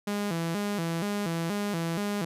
sawtooth tone with vibrato, 184.6 Hz, F#3, 4 cents flat, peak -24 dBFS, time 0.07-2.25 s, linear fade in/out 5 ms, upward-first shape square, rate 2.1 Hz, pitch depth 180 cents each way, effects resampled to 32000 Hz

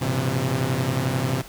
sawtooth tone cluster, 100.2 / 122 / 133.3 / 169.6 Hz, G2 / B2 / C3 / E3, +38 / -21 / +33 / +50 cents, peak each -28 / -23 / -20 / -27 dBFS, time 0.01-1.42 s, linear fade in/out 10 ms, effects pink hiss -43 dBFS RMS until 1.48 s

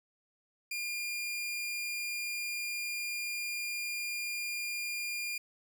sawtooth tone, 2409 Hz, D7, 43 cents sharp, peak -31 dBFS, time 0.71-5.38 s, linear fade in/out 5 ms, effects none

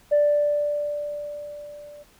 sine tone with level ramp, 587.3 Hz, D5, in tune, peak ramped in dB -13 to -41 dBFS, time 0.11-2.04 s, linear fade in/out 20 ms, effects tanh soft clip ceiling -12 dBFS + pink hiss -56 dBFS RMS until 2.19 s

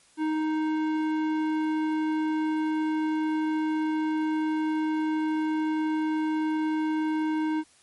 sine tone with tanh clipping, 311.7 Hz, D#4, 3 cents sharp, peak -26 dBFS, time 0.17-7.64 s, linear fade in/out 50 ms, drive 15 dB, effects white hiss -59 dBFS RMS until 7.82 s + MP3 48 kbps

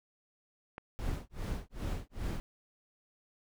click, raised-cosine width 0.5 ms, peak -27 dBFS, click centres 0.781 s
brown noise with tremolo, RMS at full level -34 dBFS, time 0.99-2.4 s, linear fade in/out 0 ms, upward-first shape sine, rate 2.5 Hz, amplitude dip 100%
effects none

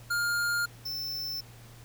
square tone pair in turn, 1410 / 5323 Hz, F6 / E8, +16 / +16 cents, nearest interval octave + major seventh, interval 2300 cents, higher second, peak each -27 / -33 dBFS, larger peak first, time 0.1-0.66 / 0.85-1.41 s, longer neither, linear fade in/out 10 ms, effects added 117 Hz sine -49 dBFS peak until 1.84 s + pink hiss -54 dBFS RMS until 1.84 s

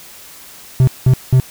triangle tone bursts, 129.1 Hz, C3, 23 cents flat, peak -4 dBFS, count 3, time 0.8-1.399 s, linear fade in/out 0 ms, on 73 ms, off 190 ms, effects white hiss -38 dBFS RMS until 1.5 s

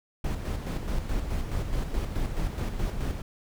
brown noise with tremolo, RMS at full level -28 dBFS, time 0.24-3.22 s, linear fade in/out 5 ms, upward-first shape square, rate 4.7 Hz, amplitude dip 45%, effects none

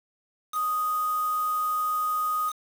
sine tone with quantisation, 1244.5 Hz, D#6, in tune, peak -24 dBFS, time 0.52-2.53 s, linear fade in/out 50 ms, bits 6, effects none

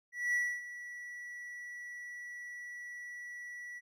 triangle tone with ADSR envelope, 1947 Hz, B6, 25 cents flat, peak -26 dBFS, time 0.12-3.81 s, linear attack 220 ms, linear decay 270 ms, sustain -15 dB, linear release 36 ms, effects none

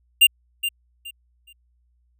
square tone with echo, 2794 Hz, F7, in tune, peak -10 dBFS, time 0.21-0.27 s, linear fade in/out 10 ms, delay 420 ms, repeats 3, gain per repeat -12 dB, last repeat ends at 1.53 s, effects added 60 Hz sine -61 dBFS peak until 2.19 s

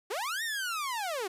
sawtooth linear two-way sweep, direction up then down, 348.6 to 1882 to 348.6 Hz, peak -28 dBFS, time 0.1-1.28 s, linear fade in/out 10 ms, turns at 0.43 s, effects resampled to 32000 Hz + 10-bit

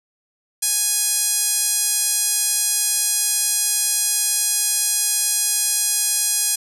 5% pulse tone with band-pass filter, 830.6 Hz, G#5, in tune, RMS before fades -20 dBFS, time 0.62-6.56 s, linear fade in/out 10 ms, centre 9900 Hz, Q 1.2, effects 8-bit

